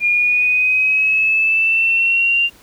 sine exponential sweep, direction up, 2413 to 2789 Hz, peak -12 dBFS, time 0-2.5 s, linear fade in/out 50 ms, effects pink hiss -47 dBFS RMS until 2.62 s

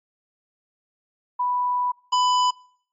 sine / square tone pair in turn, 987.8 / 997 Hz, B5 / B5, 0 / +16 cents, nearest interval unison, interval 16 cents, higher second, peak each -20 / -18 dBFS, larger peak second, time 1.39-1.92 / 2.12-2.51 s, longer first, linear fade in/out 10 ms, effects noise-tail reverb RT60 0.6 s tail -25 dB re dry + MP3 32 kbps

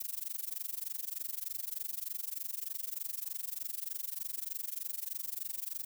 violet noise with amplitude modulation, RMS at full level -36 dBFS, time 0-5.85 s, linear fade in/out 10 ms, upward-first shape sine, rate 23.3 Hz, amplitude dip 95%, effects none

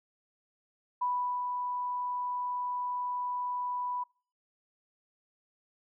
sine tone with ADSR envelope, 987.8 Hz, B5, in tune, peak -27 dBFS, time 1.01-4.04 s, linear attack 10 ms, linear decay 400 ms, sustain -4 dB, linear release 12 ms, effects noise-tail reverb RT60 0.4 s tail -25 dB re dry

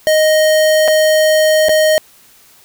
square tone with dropouts, 622.3 Hz, D#5, in tune, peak -9 dBFS, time 0.07-1.98 s, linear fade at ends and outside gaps 0 ms, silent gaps 0.878-0.882 / 1.685-1.693 s, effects white hiss -46 dBFS RMS until 2.64 s

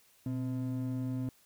triangle ring-modulated tone, 190.9 Hz, G3, 46 cents flat, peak -27 dBFS, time 0.26-1.29 s, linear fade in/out 2 ms, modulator 68.8 Hz, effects white hiss -65 dBFS RMS until 1.45 s

